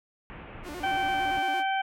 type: low-pass noise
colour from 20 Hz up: pink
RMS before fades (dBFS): -43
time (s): 0.3-1.39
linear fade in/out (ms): 0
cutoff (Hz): 2800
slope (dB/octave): 48
type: tone with vibrato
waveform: sawtooth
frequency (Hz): 325.5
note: E4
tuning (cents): -22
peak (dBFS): -33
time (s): 0.63-1.64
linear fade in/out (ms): 50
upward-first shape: square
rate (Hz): 8.8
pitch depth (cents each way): 170
type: harmonic tone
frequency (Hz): 774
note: G5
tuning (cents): -22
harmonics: 1 / 2 / 3 / 4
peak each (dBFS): -26 / -32 / -36 / -38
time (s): 0.83-1.82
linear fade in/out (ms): 10
effects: none